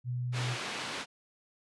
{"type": "tone", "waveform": "sine", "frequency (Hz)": 123.47, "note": "B2", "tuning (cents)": 0, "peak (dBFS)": -31, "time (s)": [0.04, 0.57], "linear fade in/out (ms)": 50}
{"type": "band-pass noise", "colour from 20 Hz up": "white", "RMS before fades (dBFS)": -38, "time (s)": [0.32, 1.06], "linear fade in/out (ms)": 50, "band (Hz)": [140, 3400], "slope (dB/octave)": 12}
{"effects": ["resampled to 24000 Hz"]}